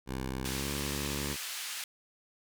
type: tone with pitch glide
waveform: 10% pulse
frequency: 65.2 to 71.1 Hz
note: C2 to C#2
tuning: -5 to +45 cents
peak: -26 dBFS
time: 0.06-1.37 s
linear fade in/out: 50 ms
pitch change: +150 cents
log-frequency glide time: 0.49-0.7 s
type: band-pass noise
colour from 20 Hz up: pink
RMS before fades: -39 dBFS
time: 0.45-1.84 s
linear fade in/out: 2 ms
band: 2000 to 14000 Hz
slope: 12 dB/octave
effects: none